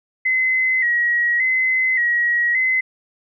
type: tone with vibrato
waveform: sine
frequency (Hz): 1973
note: B6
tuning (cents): -2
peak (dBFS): -15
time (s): 0.25-2.81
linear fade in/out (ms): 10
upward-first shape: square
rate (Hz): 0.87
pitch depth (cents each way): 61
effects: none